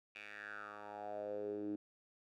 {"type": "tone with band-pass filter sweep", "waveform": "10% pulse", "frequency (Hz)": 103.83, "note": "G#2", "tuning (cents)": 0, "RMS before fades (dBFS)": -45, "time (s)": [0.15, 1.76], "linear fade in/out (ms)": 5, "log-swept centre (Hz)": [2500, 290], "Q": 5.3, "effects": []}